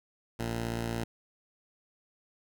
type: tone pair together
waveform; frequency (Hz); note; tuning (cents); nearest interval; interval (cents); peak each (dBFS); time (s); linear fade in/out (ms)
10% pulse; 57.6 / 115.2; A#1 / A#2; -20 / -20; octave; 1200; -28; 0.39-1.04; 5
effects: none